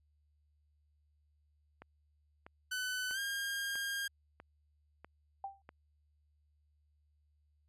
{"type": "click train", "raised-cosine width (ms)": 0.5, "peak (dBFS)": -35, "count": 7, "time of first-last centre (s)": [1.82, 5.691], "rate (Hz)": 1.55}
{"type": "tone with pitch glide", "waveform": "sawtooth", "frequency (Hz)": [1505, 1613], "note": ["F#6", "G6"], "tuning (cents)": [29, 49], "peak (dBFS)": -32, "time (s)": [2.71, 4.08], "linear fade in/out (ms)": 10, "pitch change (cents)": 120, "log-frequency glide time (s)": [3.12, 3.19]}
{"type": "tone with exponential decay", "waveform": "sine", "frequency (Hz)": 786, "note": "G5", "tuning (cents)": 4, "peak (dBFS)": -35, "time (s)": [5.44, 5.62], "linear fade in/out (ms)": 2, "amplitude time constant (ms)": 39}
{"effects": ["added 74 Hz sine -70 dBFS peak until 7.68 s", "resampled to 32000 Hz"]}